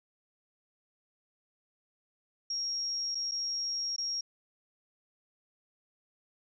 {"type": "tone with dropouts", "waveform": "sine", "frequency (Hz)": 5588, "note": "F8", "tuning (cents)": 0, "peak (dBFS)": -31, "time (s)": [2.5, 4.21], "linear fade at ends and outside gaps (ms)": 5, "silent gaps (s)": [[3.148, 3.152], [3.313, 3.318], [3.963, 3.981]], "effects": []}